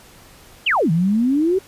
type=exponential two-way sweep; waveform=sine; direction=down then up; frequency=3322 to 155.56 to 393.2 Hz; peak=-14 dBFS; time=0.66-1.59 s; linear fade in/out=10 ms; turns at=0.91 s; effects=pink hiss -46 dBFS RMS until 1.67 s + resampled to 32000 Hz